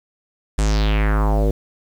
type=tone with low-pass filter sweep; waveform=square; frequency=52.5 Hz; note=G#1; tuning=19 cents sharp; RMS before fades=-17 dBFS; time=0.58-1.51 s; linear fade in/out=5 ms; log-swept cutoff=8800 to 440 Hz; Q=3.5; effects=7-bit